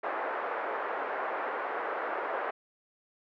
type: band-pass noise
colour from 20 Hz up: pink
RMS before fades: -34 dBFS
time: 0.03-2.51 s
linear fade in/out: 10 ms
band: 460 to 1700 Hz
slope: 24 dB/octave
effects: none